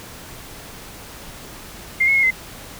sine tone with pitch steps, 2110 / 2181 / 2160 / 2061 Hz, C7 / C#7 / C#7 / C7, +14 / -29 / -45 / -27 cents, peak -13 dBFS, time 2-2.308 s, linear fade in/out 10 ms, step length 77 ms, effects pink hiss -38 dBFS RMS until 2.79 s

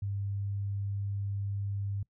sine tone, 99.9 Hz, G2, 33 cents sharp, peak -31 dBFS, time 0.02-2.03 s, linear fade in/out 5 ms, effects noise-tail reverb RT60 0.1 s tail -23 dB re dry

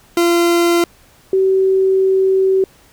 40% pulse / sine tone pair in turn, 343.1 / 381.8 Hz, F4 / G4, -31 / -46 cents, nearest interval major second, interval 185 cents, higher second, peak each -10 dBFS, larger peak neither, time 0.17-0.84 / 1.33-2.64 s, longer second, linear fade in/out 2 ms, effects pink hiss -49 dBFS RMS until 2.92 s

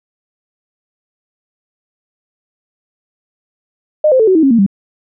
sine tone with pitch steps, 610 / 518.9 / 441.4 / 375.5 / 319.4 / 271.7 / 231.1 / 196.63 Hz, D#5 / C5 / A4 / F#4 / D#4 / C#4 / A#3 / G3, -34 / -14 / +5 / +26 / +45 / -35 / -15 / +6 cents, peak -6 dBFS, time 4.04-4.664 s, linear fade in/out 5 ms, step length 78 ms, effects none

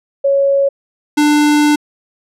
sine / square tone pair in turn, 554.4 / 296.9 Hz, C#5 / D4, 0 / +19 cents, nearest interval major seventh, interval 1081 cents, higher first, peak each -9 dBFS, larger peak neither, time 0.24-0.69 / 1.17-1.76 s, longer second, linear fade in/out 10 ms, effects low-pass 11000 Hz 12 dB/octave

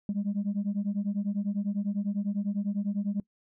sine beating tone pair, 198 / 208 Hz, G3 / G#3, +18 / +3 cents, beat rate 10 Hz, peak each -29 dBFS, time 0.09-3.2 s, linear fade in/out 2 ms, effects noise-tail reverb RT60 0.1 s tail -24 dB re dry + tanh soft clip ceiling -23 dBFS

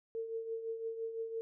sine tone with tremolo, 452.5 Hz, A4, 48 cents sharp, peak -34 dBFS, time 0.15-1.41 s, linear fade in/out 0 ms, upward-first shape triangle, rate 5.9 Hz, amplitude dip 65%, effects none

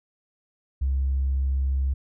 triangle tone with tanh clipping, 67.2 Hz, C2, 47 cents sharp, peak -21 dBFS, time 0.81-1.94 s, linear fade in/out 10 ms, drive 5 dB, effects none

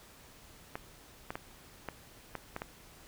clicks, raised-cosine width 0.5 ms, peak -22 dBFS, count 7, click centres 0.755 / 1.305 / 1.355 / 1.887 / 2.353 / 2.564 / 2.619 s, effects pink hiss -56 dBFS RMS until 3.07 s

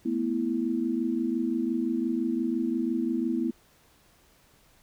sine chord, A suspended second, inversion none, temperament equal with one note detuned, 221.1 / 246.9 / 329.6 Hz, A3 / B3 / E4, +9 / 0 / 0 cents, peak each -32 / -28 / -29 dBFS, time 0.05-3.51 s, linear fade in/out 10 ms, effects pink hiss -61 dBFS RMS until 4.82 s

